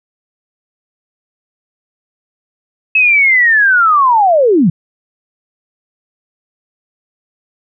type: linear sweep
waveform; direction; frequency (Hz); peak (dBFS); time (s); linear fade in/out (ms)
sine; down; 2599 to 145.6; -6; 2.95-4.7; 5
effects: none